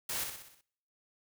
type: noise with echo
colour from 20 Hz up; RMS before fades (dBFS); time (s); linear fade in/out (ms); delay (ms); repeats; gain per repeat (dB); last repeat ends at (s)
white; -36; 0.09-0.24; 5; 62; 6; -5; 0.612
effects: noise-tail reverb RT60 0.7 s tail -25 dB re dry